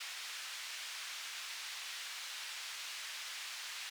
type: band-pass noise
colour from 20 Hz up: white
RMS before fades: -45 dBFS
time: 0-3.9 s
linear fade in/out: 10 ms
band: 1500 to 4500 Hz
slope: 12 dB/octave
effects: none